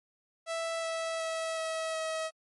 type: tone with pitch steps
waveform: sawtooth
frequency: 659.3 / 654.4 / 649.5 / 644.6 / 639.8 Hz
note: E5 / E5 / E5 / E5 / D#5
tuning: 0 / -13 / -26 / -39 / +48 cents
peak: -28 dBFS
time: 0.46-2.31 s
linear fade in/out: 50 ms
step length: 370 ms
effects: MP3 48 kbps